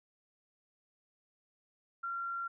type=tone; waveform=sine; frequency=1375 Hz; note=F6; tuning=27 cents flat; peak=-35 dBFS; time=2.03-2.48 s; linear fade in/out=10 ms; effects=none